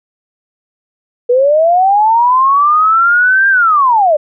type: linear two-way sweep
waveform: sine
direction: up then down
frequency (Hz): 476.3 to 1605 to 572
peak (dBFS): -6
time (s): 1.29-4.17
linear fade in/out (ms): 10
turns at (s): 3.49
effects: none